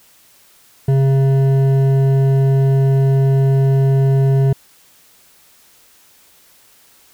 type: tone with hard clipping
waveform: sine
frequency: 135.4 Hz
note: C#3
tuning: 40 cents flat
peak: -12 dBFS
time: 0.88-4.53 s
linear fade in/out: 5 ms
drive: 9 dB
effects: white hiss -50 dBFS RMS until 7.13 s